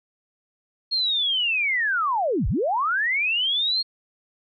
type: linear two-way sweep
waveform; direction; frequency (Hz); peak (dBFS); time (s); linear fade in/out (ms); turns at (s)
sine; down then up; 4309 to 30.24 to 4309; -20; 0.91-3.83; 20; 2.48
effects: none